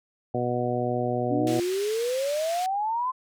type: harmonic tone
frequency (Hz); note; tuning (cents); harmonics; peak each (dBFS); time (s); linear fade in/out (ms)
122.5; B2; -14; 1 / 2 / 3 / 4 / 5 / 6; -31 / -31 / -31 / -31 / -31 / -31; 0.34-1.6; 5
type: exponential sweep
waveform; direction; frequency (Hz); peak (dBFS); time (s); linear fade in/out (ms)
sine; up; 277.2 to 1046.5; -24; 1.3-3.12; 20
type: band-pass noise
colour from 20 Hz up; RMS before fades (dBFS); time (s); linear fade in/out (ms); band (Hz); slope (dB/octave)
pink; -39; 1.47-2.66; 0; 2100 to 9600; 12
effects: none